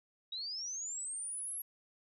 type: linear sweep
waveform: sine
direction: up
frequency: 3774 to 11420 Hz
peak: -38 dBFS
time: 0.32-1.62 s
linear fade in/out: 5 ms
effects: none